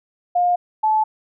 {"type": "tone pair in turn", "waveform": "sine", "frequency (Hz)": [710, 866.5], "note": ["F5", "A5"], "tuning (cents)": [28, -27], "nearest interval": "minor third", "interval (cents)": 345, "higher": "second", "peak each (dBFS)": -14, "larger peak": "neither", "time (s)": [[0.35, 0.56], [0.83, 1.04]], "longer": "neither", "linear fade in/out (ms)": 10, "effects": []}